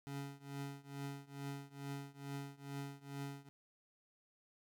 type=tone with tremolo; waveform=25% pulse; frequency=140 Hz; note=C#3; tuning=18 cents sharp; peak=-37 dBFS; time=0.07-3.49 s; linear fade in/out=0 ms; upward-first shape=triangle; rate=2.3 Hz; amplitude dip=95%; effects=none